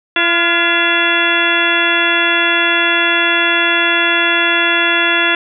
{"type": "harmonic tone with a mistuned harmonic", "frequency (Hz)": 340, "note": "F4", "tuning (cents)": -46, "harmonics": [1, 2, 3, 4, 5, 6, 7, 8, 10], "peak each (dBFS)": [-21, -23, -23, -18, -17, -20, -25, -17, -19], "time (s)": [0.16, 5.35], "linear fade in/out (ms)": 2, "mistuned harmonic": 4, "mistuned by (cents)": 59, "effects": []}